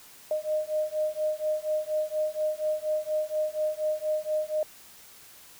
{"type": "beating tone pair", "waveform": "sine", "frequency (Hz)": [613, 617.2], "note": ["D#5", "D#5"], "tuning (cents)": [-26, -14], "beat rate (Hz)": 4.2, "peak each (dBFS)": [-29, -29], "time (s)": [0.31, 4.63], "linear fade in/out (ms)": 2, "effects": ["white hiss -51 dBFS RMS until 5.59 s"]}